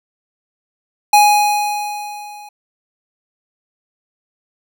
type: tone with level ramp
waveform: square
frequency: 831 Hz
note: G#5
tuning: 1 cent sharp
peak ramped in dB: -6 to -35 dBFS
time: 1.13-2.49 s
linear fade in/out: 5 ms
effects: none